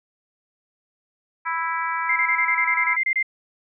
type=harmonic tone; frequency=329.6 Hz; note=E4; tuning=in tune; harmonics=3 / 4 / 5 / 6 / 7; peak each=-26 / -28 / -30 / -32 / -33 dBFS; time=1.45-2.97 s; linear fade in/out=20 ms
type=tone bursts; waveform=sine; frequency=2093 Hz; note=C7; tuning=in tune; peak=-18 dBFS; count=12; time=2.09-3.228 s; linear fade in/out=5 ms; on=71 ms; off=26 ms
effects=none